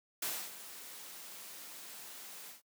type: noise with ADSR envelope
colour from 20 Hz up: white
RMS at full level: -36 dBFS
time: 0.22-2.62 s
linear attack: 5 ms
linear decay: 280 ms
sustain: -13 dB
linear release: 130 ms
effects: noise-tail reverb RT60 0.1 s tail -25 dB re dry + high-pass 200 Hz 12 dB/octave